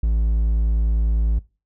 triangle tone, 55 Hz, A1, in tune, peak -14 dBFS, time 0.03-1.39 s, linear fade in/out 5 ms, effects noise-tail reverb RT60 0.3 s tail -21 dB re dry

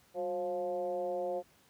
sine tone with frequency modulation, 535 Hz, C5, 38 cents sharp, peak -32 dBFS, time 0.14-1.43 s, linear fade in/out 50 ms, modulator 170 Hz, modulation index 1, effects pink hiss -65 dBFS RMS until 1.69 s + high-pass 80 Hz 12 dB/octave

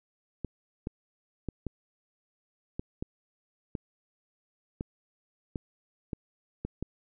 clicks, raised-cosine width 3 ms, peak -20 dBFS, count 12, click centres 0.447 / 0.871 / 1.487 / 1.667 / 2.795 / 3.025 / 3.752 / 4.809 / 5.558 / 6.132 / 6.65 / 6.826 s, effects none

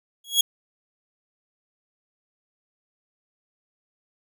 sawtooth tone with exponential growth, 3322 Hz, G#7, in tune, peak -9 dBFS, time 0.24-0.41 s, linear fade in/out 5 ms, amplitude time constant 36 ms, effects none

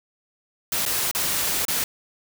white noise with dropouts, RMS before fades -24 dBFS, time 0.72-1.84 s, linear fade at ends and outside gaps 2 ms, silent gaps 0.853-0.861 / 1.113-1.149 / 1.652-1.682 s, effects none

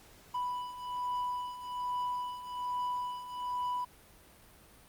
triangle beating tone pair, 987.8 / 989 Hz, B5 / B5, 0 / +2 cents, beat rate 1.2 Hz, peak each -38 / -33 dBFS, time 0.34-3.85 s, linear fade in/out 10 ms, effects pink hiss -58 dBFS RMS until 4.88 s + Opus 48 kbps

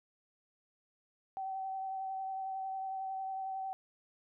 sine tone with vibrato, 767 Hz, G5, 38 cents flat, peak -36 dBFS, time 1.37-3.73 s, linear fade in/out 0 ms, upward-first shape sine, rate 11 Hz, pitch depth 16 cents each way, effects none

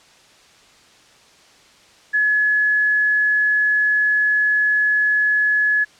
sine tone, 1700 Hz, G#6, 40 cents sharp, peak -14 dBFS, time 2.13-5.85 s, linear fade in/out 20 ms, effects white hiss -50 dBFS RMS until 5.99 s + low-pass 6000 Hz 12 dB/octave

